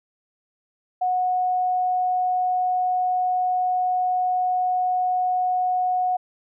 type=tone; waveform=sine; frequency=732 Hz; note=F#5; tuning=19 cents flat; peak=-19 dBFS; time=1.01-6.17 s; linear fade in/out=10 ms; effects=none